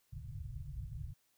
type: low-pass noise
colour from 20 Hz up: white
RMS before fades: -44 dBFS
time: 0.12-1.14 s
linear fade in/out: 20 ms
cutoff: 150 Hz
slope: 96 dB/octave
effects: white hiss -75 dBFS RMS until 1.37 s